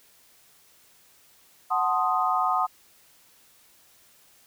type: chord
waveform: sine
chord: F# diminished seventh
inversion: none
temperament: equal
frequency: 740 / 880 / 1046.5 / 1244.5 Hz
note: F#5 / A5 / C6 / Eb6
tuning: 0 / 0 / 0 / 0 cents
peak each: -26 / -30 / -28 / -25 dBFS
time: 1.7-2.67 s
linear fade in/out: 20 ms
effects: white hiss -58 dBFS RMS until 4.46 s